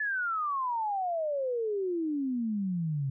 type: exponential sweep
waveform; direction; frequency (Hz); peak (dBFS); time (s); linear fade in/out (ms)
sine; down; 1748 to 132.3; -28; 0-3.1; 5
effects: none